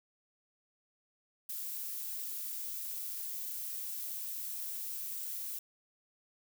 violet noise, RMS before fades -40 dBFS, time 1.49-5.59 s, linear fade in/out 5 ms, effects none

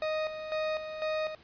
40% pulse tone with tremolo, 622.3 Hz, D#5, in tune, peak -28 dBFS, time 0.02-1.35 s, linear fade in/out 2 ms, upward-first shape square, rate 2 Hz, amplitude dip 60%, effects pink hiss -58 dBFS RMS until 1.43 s + resampled to 11025 Hz

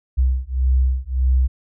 sine beating tone pair, 63.5 / 65.2 Hz, B1 / C2, +49 / -5 cents, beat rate 1.7 Hz, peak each -18 dBFS, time 0.17-1.48 s, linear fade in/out 20 ms, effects none

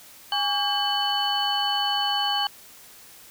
sine tone cluster, 819 / 1137 / 1604 / 3002 / 4414 Hz, G#5 / C#6 / G6 / F#7 / C#8, -24 / +44 / +39 / +24 / -8 cents, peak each -26 / -33 / -33 / -25 / -31 dBFS, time 0.32-2.47 s, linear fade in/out 2 ms, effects white hiss -48 dBFS RMS until 3.3 s

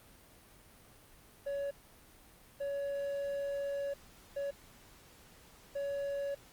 triangle tone bursts at uneven times, 562 Hz, C#5, 24 cents sharp, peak -32 dBFS, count 4, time 1.46-1.71 / 2.6-3.94 / 4.36-4.51 / 5.75-6.35 s, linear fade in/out 10 ms, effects pink hiss -59 dBFS RMS until 6.52 s + Opus 32 kbps

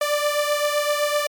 sawtooth beating tone pair, 587.3 / 595.1 Hz, D5 / D5, 0 / +23 cents, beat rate 7.8 Hz, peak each -17 / -21 dBFS, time 0.01-1.27 s, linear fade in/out 5 ms, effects MP3 96 kbps

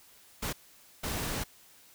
pink noise bursts at uneven times, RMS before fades -34 dBFS, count 2, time 0.42-0.53 / 1.03-1.44 s, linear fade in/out 10 ms, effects white hiss -58 dBFS RMS until 1.94 s

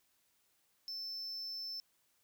triangle tone, 5300 Hz, E8, 9 cents sharp, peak -39 dBFS, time 0.88-1.8 s, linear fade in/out 0 ms, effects white hiss -75 dBFS RMS until 2.23 s

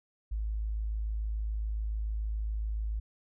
sine tone, 53.5 Hz, A1, 48 cents flat, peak -30 dBFS, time 0.31-3 s, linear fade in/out 10 ms, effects none

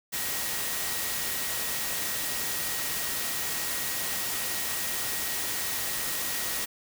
sine tone in noise, 1894 Hz, A#6, 27 cents sharp, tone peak -41 dBFS, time 0.12-6.66 s, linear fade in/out 20 ms, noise white, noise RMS -31 dBFS, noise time 0.12-6.66 s, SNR -13 dB, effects none

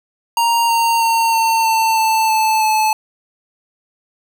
square tone with pitch steps, 932.3 / 922.7 / 913.1 / 903.7 / 894.3 / 885.1 / 875.9 / 866.9 Hz, A#5 / A#5 / A#5 / A5 / A5 / A5 / A5 / A5, 0 / -18 / -36 / +46 / +28 / +10 / -8 / -26 cents, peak -13 dBFS, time 0.37-2.93 s, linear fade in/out 2 ms, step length 320 ms, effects none

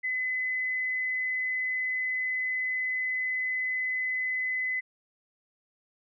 sine tone, 2021 Hz, B6, 39 cents sharp, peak -27 dBFS, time 0.03-4.81 s, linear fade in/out 20 ms, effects none

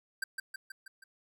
square tone with echo, 1568 Hz, G6, in tune, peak -31 dBFS, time 0.22-0.24 s, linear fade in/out 5 ms, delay 160 ms, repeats 5, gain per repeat -4 dB, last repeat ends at 1.04 s, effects none

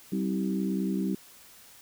harmonic tone with a mistuned harmonic, 64.4 Hz, C2, 27 cents flat, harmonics 3 / 4 / 5 / 6, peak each -28 / -34 / -33 / -38 dBFS, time 0.12-1.15 s, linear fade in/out 5 ms, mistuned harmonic 4, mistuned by +40 cents, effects white hiss -53 dBFS RMS until 1.81 s

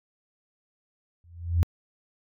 sine tone with exponential growth, 85.3 Hz, F2, 40 cents flat, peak -14 dBFS, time 1.24-1.63 s, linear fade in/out 0 ms, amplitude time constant 84 ms, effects tanh soft clip ceiling -13 dBFS

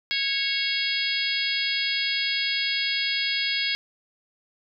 harmonic tone, 550 Hz, C#5, 14 cents flat, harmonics 3 / 4 / 5 / 6 / 7 / 8 / 9, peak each -34 / -28 / -34 / -29 / -34 / -31 / -31 dBFS, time 0.11-3.75 s, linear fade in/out 0 ms, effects none

